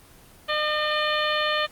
harmonic tone with a mistuned harmonic, 606 Hz, D#5, 46 cents flat, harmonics 1 / 2 / 3 / 4 / 5 / 6 / 7, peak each -27 / -27 / -28 / -33 / -30 / -32 / -36 dBFS, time 0.48-1.67 s, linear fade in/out 20 ms, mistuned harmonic 6, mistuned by -36 cents, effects pink hiss -51 dBFS RMS until 1.71 s + Opus 24 kbps

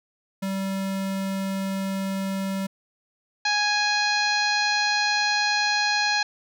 square tone, 193.5 Hz, G3, 22 cents flat, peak -26 dBFS, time 0.42-2.67 s, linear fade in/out 10 ms
harmonic tone, 830.6 Hz, G#5, in tune, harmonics 1 / 2 / 3 / 4 / 5 / 6 / 7 / 8, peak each -26 / -25 / -28 / -36 / -26 / -35 / -38 / -39 dBFS, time 3.45-6.23 s, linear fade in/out 5 ms
effects none

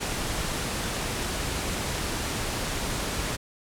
pink low-pass noise, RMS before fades -30 dBFS, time 0-3.37 s, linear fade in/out 20 ms, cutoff 11000 Hz, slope 24 dB/octave, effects none

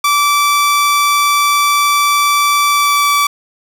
sawtooth tone with pitch glide, 1161 to 1153.6 Hz, D6 to D6, -20 to -31 cents, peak -6 dBFS, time 0.04-3.27 s, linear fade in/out 5 ms, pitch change -11 cents, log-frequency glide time 2.69-3.12 s, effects none

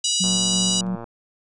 harmonic tone, 973 Hz, B5, 26 cents flat, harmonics 3 / 4 / 5 / 6 / 7 / 8 / 9, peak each -25 / -26 / -27 / -28 / -28 / -29 / -30 dBFS, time 0.04-0.81 s, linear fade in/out 5 ms
sine tone with tremolo, 185 Hz, F#3, in tune, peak -22 dBFS, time 0.2-0.96 s, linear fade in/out 10 ms, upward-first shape square, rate 3 Hz, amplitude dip 25%
click train, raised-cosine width 1 ms, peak -21 dBFS, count 94, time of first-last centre 0.24-1.042 s, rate 116 Hz
blue noise with exponential growth, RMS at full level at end -35 dBFS, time 0.64-0.74 s, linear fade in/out 0 ms, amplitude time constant 21 ms
effects resampled to 22050 Hz

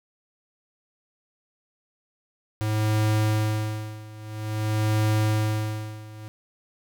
square tone with tremolo, 107.7 Hz, A2, 37 cents flat, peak -20 dBFS, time 2.61-6.28 s, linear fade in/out 0 ms, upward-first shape sine, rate 0.5 Hz, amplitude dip 90%, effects none

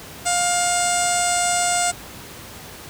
sawtooth tone with low-pass filter, 707 Hz, F5, 21 cents sharp, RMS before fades -20 dBFS, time 0.25-1.92 s, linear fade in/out 20 ms, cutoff 8100 Hz, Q 9.7, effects pink hiss -38 dBFS RMS until 2.89 s + high-pass 60 Hz 12 dB/octave

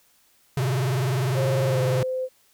square tone with vibrato, 130 Hz, C3, 11 cents flat, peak -22 dBFS, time 0.57-2.03 s, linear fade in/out 2 ms, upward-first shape sine, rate 20 Hz, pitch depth 170 cents each way
sine tone with pitch glide, 536 to 515.1 Hz, C5 to C5, +42 to -27 cents, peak -24 dBFS, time 1.34-2.29 s, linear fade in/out 50 ms, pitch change -69 cents, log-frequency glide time 1.67-1.8 s
effects white hiss -61 dBFS RMS until 2.53 s

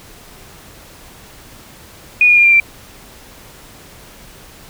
sine tone with pitch steps, 2460 / 2433 / 2407 / 2380 / 2354 Hz, D#7 / D#7 / D7 / D7 / D7, -20 / -39 / +42 / +22 / +3 cents, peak -6 dBFS, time 2.21-2.6 s, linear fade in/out 2 ms, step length 78 ms, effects pink hiss -40 dBFS RMS until 4.69 s

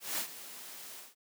white noise with ADSR envelope, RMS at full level -33 dBFS, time 0-1.15 s, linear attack 180 ms, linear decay 88 ms, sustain -14 dB, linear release 170 ms, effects high-pass 200 Hz 12 dB/octave

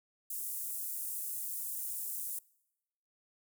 pink high-pass noise, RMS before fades -39 dBFS, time 0.3-2.39 s, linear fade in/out 5 ms, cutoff 9300 Hz, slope 24 dB/octave, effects noise-tail reverb RT60 0.9 s tail -24 dB re dry

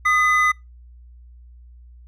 triangle tone pair together, 1235.5 / 2008 Hz, D#6 / B6, -13 / +28 cents, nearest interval minor sixth, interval 841 cents, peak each -16 dBFS, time 0.05-0.52 s, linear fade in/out 10 ms, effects noise-tail reverb RT60 0.2 s tail -24 dB re dry + added 60 Hz sine -42 dBFS peak until 2.07 s

